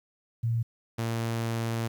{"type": "tone pair in turn", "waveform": ["sine", "sawtooth"], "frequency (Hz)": [115.5, 114.77], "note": ["A#2", "A#2"], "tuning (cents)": [-16, -27], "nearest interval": "unison", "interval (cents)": 11, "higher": "first", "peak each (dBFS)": -24, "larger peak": "neither", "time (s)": [[0.43, 0.63], [0.98, 1.88]], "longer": "second", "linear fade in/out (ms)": 10, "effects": ["10-bit"]}